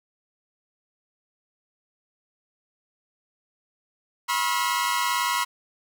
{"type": "tone cluster", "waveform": "sawtooth", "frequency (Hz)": [976, 1074, 1294, 1406], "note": ["B5", "C6", "E6", "F6"], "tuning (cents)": [-21, 45, -32, 11], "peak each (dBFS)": [-22, -23, -29, -29], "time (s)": [4.28, 5.45], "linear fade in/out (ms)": 20, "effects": []}